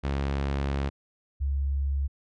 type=tone pair in turn; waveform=sawtooth / sine; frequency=69.3 / 69.3 Hz; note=C#2 / C#2; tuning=0 / 0 cents; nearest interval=unison; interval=0 cents; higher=neither; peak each=-22 / -24 dBFS; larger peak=first; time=0.03-0.9 / 1.4-2.08 s; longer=first; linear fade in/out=20 ms; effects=low-pass 4000 Hz 12 dB/octave